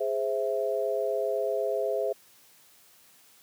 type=chord; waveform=sine; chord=Ab augmented; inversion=none; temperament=equal; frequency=415.3 / 523.3 / 659.3 Hz; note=Ab4 / C5 / E5; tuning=0 / 0 / 0 cents; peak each=-30 dBFS; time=0-2.13 s; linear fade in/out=10 ms; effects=white hiss -58 dBFS RMS until 3.42 s + high-pass 100 Hz 12 dB/octave